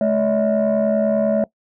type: tone cluster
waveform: sine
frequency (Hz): 214.7 / 572 / 642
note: A3 / D5 / E5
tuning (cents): -42 / -46 / -46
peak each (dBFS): -18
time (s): 0.01-1.44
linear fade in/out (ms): 2
effects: noise-tail reverb RT60 0.1 s tail -21 dB re dry + tanh soft clip ceiling -10 dBFS